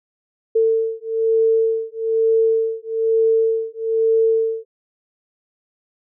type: beating tone pair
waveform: sine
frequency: 448.1 / 449.2 Hz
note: A4 / A4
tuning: +32 / +36 cents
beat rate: 1.1 Hz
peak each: -18 dBFS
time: 0.55-4.65 s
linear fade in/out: 10 ms
effects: none